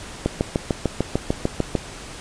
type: click train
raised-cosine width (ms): 2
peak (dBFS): -5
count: 11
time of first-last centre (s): 0.26-1.753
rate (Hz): 6.7
effects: pink hiss -37 dBFS RMS until 2.2 s + resampled to 22050 Hz